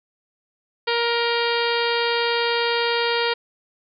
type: harmonic tone with a mistuned harmonic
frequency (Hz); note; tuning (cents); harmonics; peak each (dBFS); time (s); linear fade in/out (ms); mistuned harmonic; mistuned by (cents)
470; A#4; +14; 1 / 2 / 3 / 4 / 5 / 6 / 7 / 8 / 9 / 10; -23 / -26 / -28 / -29 / -30 / -31 / -31 / -32 / -33 / -33; 0.87-3.34; 10; 7; -31
effects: none